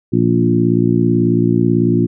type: harmonic tone with a mistuned harmonic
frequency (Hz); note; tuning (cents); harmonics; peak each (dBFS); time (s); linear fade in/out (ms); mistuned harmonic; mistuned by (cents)
58.27; A#1; 0; 2 / 3 / 4 / 5 / 6; -17 / -17 / -17 / -17 / -17; 0.12-2.07; 20; 2; +20
effects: none